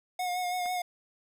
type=tone with vibrato; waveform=square; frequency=722 Hz; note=F#5; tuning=43 cents flat; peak=-30 dBFS; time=0.19-0.82 s; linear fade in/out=5 ms; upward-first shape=sine; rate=6.1 Hz; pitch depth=28 cents each way
type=clicks; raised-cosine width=0.5 ms; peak=-34 dBFS; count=2; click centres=0.657 / 0.661 s
effects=none